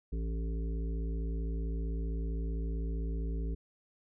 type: harmonic tone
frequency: 55.5 Hz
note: A1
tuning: 16 cents sharp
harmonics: 1 / 3 / 5 / 7 / 8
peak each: -32 / -42 / -46 / -49 / -50 dBFS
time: 0.12-3.55 s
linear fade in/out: 10 ms
effects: none